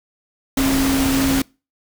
sine tone in noise, 269.7 Hz, C#4, 47 cents flat, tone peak -16 dBFS, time 0.57-1.42 s, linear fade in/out 5 ms, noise pink, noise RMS -22 dBFS, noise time 0.57-1.42 s, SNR +3 dB, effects noise-tail reverb RT60 0.3 s tail -25 dB re dry

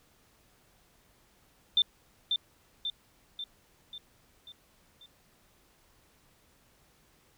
sine tone with echo, 3567 Hz, A7, 23 cents sharp, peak -20 dBFS, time 1.77-1.82 s, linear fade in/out 2 ms, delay 540 ms, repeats 6, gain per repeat -5 dB, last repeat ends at 5.06 s, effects pink hiss -65 dBFS RMS until 7.37 s

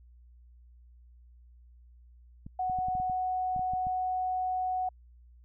clicks, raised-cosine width 5 ms, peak -30 dBFS, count 11, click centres 2.465 / 2.698 / 2.788 / 2.885 / 2.952 / 3 / 3.098 / 3.563 / 3.594 / 3.736 / 3.869 s
sine tone, 740 Hz, F#5, in tune, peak -28 dBFS, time 2.59-4.89 s, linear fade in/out 5 ms
effects added 60 Hz sine -53 dBFS peak until 5.44 s

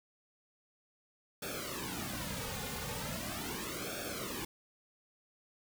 pink noise with flanger, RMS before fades -40 dBFS, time 1.42-4.45 s, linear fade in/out 5 ms, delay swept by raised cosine 1 to 3.1 ms, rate 0.39 Hz, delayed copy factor -1, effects none

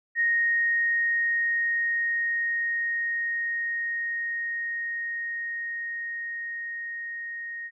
sine tone with level ramp, 1864.7 Hz, A#6, in tune, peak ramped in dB -20 to -33 dBFS, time 0.15-7.71 s, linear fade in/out 50 ms, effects none

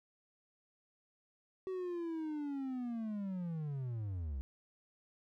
triangle linear sweep, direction down, 380 to 62.2 Hz, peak -35 dBFS, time 1.67-4.41 s, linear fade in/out 0 ms, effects none

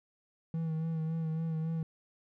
triangle tone with vibrato, 161.2 Hz, E3, 38 cents flat, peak -29 dBFS, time 0.54-1.83 s, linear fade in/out 2 ms, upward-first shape sine, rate 3.6 Hz, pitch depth 32 cents each way, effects none

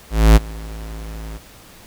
square tone with ADSR envelope, 54.4 Hz, A1, 19 cents flat, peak -5 dBFS, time 0.1-1.39 s, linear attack 260 ms, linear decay 26 ms, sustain -24 dB, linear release 28 ms, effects pink hiss -44 dBFS RMS until 1.86 s

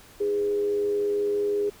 sine tone with frequency modulation, 410.8 Hz, G#4, 19 cents flat, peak -22 dBFS, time 0.2-1.7 s, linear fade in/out 10 ms, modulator 94.2 Hz, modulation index 0.28, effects pink hiss -51 dBFS RMS until 1.8 s

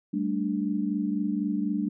sine chord, G suspended second, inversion none, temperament equal, 196 / 220 / 293.7 Hz, G3 / A3 / D4, 0 / 0 / 0 cents, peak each -29 / -30 / -29 dBFS, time 0.13-1.89 s, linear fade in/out 10 ms, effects none

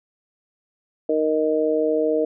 harmonic tone, 155.56 Hz, D#3, in tune, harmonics 2 / 3 / 4, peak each -24 / -20 / -23 dBFS, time 1.09-2.25 s, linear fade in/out 5 ms, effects none

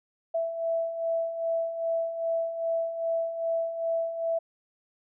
sine beating tone pair, 660 / 662.5 Hz, E5 / E5, +2 / +9 cents, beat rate 2.5 Hz, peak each -34 / -27 dBFS, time 0.34-4.39 s, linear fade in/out 10 ms, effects none

